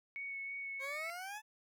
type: tone with vibrato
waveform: sine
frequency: 2217 Hz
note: C#7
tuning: in tune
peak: -40 dBFS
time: 0.16-1.1 s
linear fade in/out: 0 ms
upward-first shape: sine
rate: 3.1 Hz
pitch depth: 13 cents each way
type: exponential sweep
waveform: 20% pulse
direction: up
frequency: 524 to 880 Hz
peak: -38 dBFS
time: 0.79-1.42 s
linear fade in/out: 50 ms
effects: none